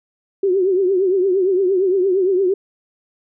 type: tone with vibrato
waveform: sine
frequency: 377.1 Hz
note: F#4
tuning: 33 cents sharp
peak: -13 dBFS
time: 0.43-2.54 s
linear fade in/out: 5 ms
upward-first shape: triangle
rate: 8.7 Hz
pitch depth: 120 cents each way
effects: none